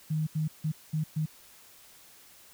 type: tone bursts at uneven times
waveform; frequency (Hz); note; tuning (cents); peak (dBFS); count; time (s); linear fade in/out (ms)
sine; 155.56; D#3; 0; -26; 5; 0.1-0.27 / 0.35-0.48 / 0.64-0.72 / 0.93-1.04 / 1.16-1.26; 10
effects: white hiss -55 dBFS RMS until 2.53 s